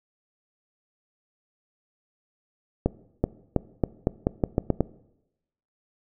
accelerating click train, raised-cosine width 2 ms, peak -7 dBFS, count 10, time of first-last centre 2.86-4.807 s, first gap 380 ms, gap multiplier 0.85, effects noise-tail reverb RT60 0.9 s tail -20 dB re dry

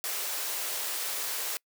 white high-pass noise, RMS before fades -33 dBFS, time 0.04-1.57 s, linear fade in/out 0 ms, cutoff 380 Hz, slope 24 dB/octave, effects noise-tail reverb RT60 0.1 s tail -26 dB re dry

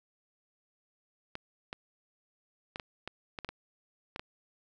clicks, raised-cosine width 0.3 ms, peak -22 dBFS, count 10, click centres 1.354 / 1.729 / 2.759 / 2.798 / 3.076 / 3.388 / 3.447 / 3.49 / 4.161 / 4.195 s, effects none

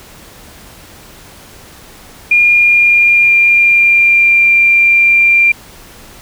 sine tone with pitch glide, 2417 to 2378 Hz, D7 to D7, +49 to +21 cents, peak -5 dBFS, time 2.31-5.52 s, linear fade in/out 5 ms, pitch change -28 cents, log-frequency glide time 2.49-4.51 s, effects pink hiss -37 dBFS RMS until 6.21 s

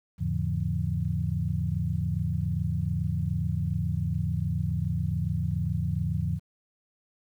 sine tone cluster, 83.2 / 105.8 / 143.5 / 170.6 Hz, E2 / G#2 / D3 / F3, +17 / +33 / -40 / -40 cents, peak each -31 dBFS, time 0.18-6.4 s, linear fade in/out 50 ms, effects 10-bit

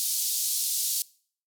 white band-pass noise, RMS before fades -28 dBFS, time 0-1.02 s, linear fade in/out 0 ms, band 4100 to 14000 Hz, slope 24 dB/octave, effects noise-tail reverb RT60 0.5 s tail -22 dB re dry

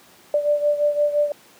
sine beating tone pair, 587 / 592.8 Hz, D5 / D5, -1 / +16 cents, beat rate 5.8 Hz, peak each -18 / -23 dBFS, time 0.34-1.32 s, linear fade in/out 2 ms, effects pink hiss -50 dBFS RMS until 1.59 s + high-pass 200 Hz 12 dB/octave

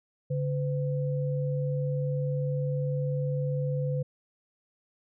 sine tone pair together, 142.27 / 507 Hz, C#3 / B4, +45 / +45 cents, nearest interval octave + minor seventh, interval 2200 cents, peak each -27 / -33 dBFS, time 0.3-4.03 s, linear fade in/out 10 ms, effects none

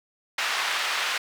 white band-pass noise, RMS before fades -27 dBFS, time 0.38-1.18 s, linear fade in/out 5 ms, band 1000 to 2800 Hz, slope 12 dB/octave, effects none

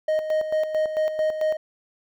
triangle tone with tremolo, 622.3 Hz, D#5, in tune, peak -17 dBFS, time 0.08-1.57 s, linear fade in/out 5 ms, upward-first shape square, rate 4.5 Hz, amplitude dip 60%, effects none

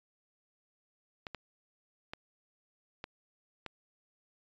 clicks, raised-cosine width 0.3 ms, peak -24 dBFS, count 5, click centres 1.268 / 1.347 / 2.135 / 3.041 / 3.663 s, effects resampled to 16000 Hz

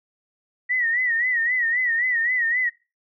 sine tone with vibrato, 1920 Hz, B6, 49 cents flat, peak -19 dBFS, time 0.69-2.7 s, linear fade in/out 20 ms, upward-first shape sine, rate 3.8 Hz, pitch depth 99 cents each way, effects noise-tail reverb RT60 0.3 s tail -23 dB re dry

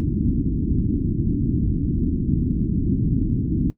white low-pass noise, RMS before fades -21 dBFS, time 0-3.7 s, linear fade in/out 0 ms, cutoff 300 Hz, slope 48 dB/octave, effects noise-tail reverb RT60 0.1 s tail -17 dB re dry

